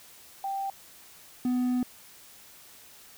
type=tone pair in turn; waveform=sine / triangle; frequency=784 / 249.4 Hz; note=G5 / B3; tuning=0 / +17 cents; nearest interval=octave + minor sixth; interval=1983 cents; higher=first; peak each=-29 / -22 dBFS; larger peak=second; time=0.44-0.7 / 1.45-1.83 s; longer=second; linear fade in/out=2 ms; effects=white hiss -52 dBFS RMS until 3.17 s